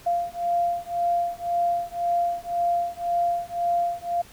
sine beating tone pair, 693 / 694.9 Hz, F5 / F5, -14 / -9 cents, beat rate 1.9 Hz, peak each -25 dBFS, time 0.06-4.22 s, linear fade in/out 10 ms, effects pink hiss -49 dBFS RMS until 4.32 s

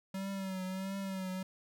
square tone with vibrato, 190.8 Hz, G3, 47 cents flat, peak -37 dBFS, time 0.14-1.43 s, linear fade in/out 5 ms, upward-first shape triangle, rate 1.5 Hz, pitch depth 56 cents each way, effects none

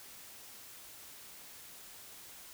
silence, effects white hiss -52 dBFS RMS until 2.53 s

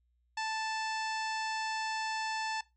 harmonic tone, 880 Hz, A5, in tune, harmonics 1 / 2 / 3 / 4 / 5 / 6 / 7 / 8 / 9, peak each -35 / -39 / -43 / -48 / -46 / -46 / -53 / -53 / -55 dBFS, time 0.37-2.61 s, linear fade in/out 5 ms, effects noise-tail reverb RT60 0.2 s tail -18 dB re dry + added 60 Hz sine -70 dBFS peak until 2.76 s

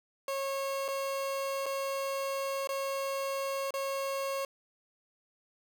30% pulse tone with dropouts, 546 Hz, C#5, 26 cents flat, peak -29 dBFS, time 0.28-4.45 s, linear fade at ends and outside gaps 2 ms, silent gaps 0.881-0.885 / 1.659-1.663 / 2.673-2.69 / 3.707-3.739 s, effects none

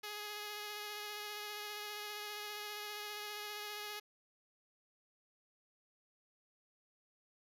5% pulse tone with vibrato, 417.8 Hz, G#4, 10 cents sharp, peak -31 dBFS, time 0.03-4 s, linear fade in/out 10 ms, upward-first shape sine, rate 15 Hz, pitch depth 15 cents each way, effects none

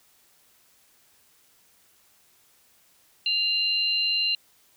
sine tone pair together, 2794 / 4091 Hz, F7 / C8, 0 / -40 cents, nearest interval perfect fifth, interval 660 cents, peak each -24 / -25 dBFS, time 3.26-4.35 s, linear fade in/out 2 ms, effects white hiss -61 dBFS RMS until 4.76 s

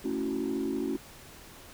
sine chord, F# minor seventh, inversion first, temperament equal with one note detuned, 222.2 / 277.2 / 329.6 / 370 Hz, A3 / C#4 / E4 / F#4, +17 / 0 / 0 / 0 cents, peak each -35 / -31 / -34 / -33 dBFS, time 0.04-0.97 s, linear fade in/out 10 ms, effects tanh soft clip ceiling -23 dBFS + pink hiss -50 dBFS RMS until 1.73 s

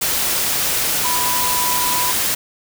sine tone in noise, 987.8 Hz, B5, in tune, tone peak -21 dBFS, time 1.04-2.12 s, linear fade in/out 10 ms, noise white, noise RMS -19 dBFS, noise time 0.01-2.35 s, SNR -5 dB, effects none

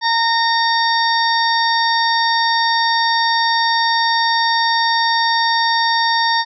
harmonic tone, 920 Hz, A#5, 23 cents flat, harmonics 1 / 2 / 4 / 5 / 6, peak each -16 / -19 / -22 / -23 / -24 dBFS, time 0.01-6.45 s, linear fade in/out 50 ms, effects none

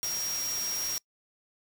sine tone in noise, 5620 Hz, F8, 10 cents sharp, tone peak -31 dBFS, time 0.03-0.98 s, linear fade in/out 0 ms, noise white, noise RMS -37 dBFS, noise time 0.03-0.98 s, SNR +3 dB, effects noise-tail reverb RT60 0.1 s tail -24 dB re dry

